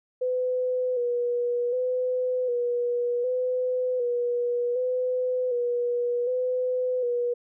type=tone with vibrato; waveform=sine; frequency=493.9 Hz; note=B4; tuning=in tune; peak=-23 dBFS; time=0.21-7.34 s; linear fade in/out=10 ms; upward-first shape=square; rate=0.66 Hz; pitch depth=37 cents each way; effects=none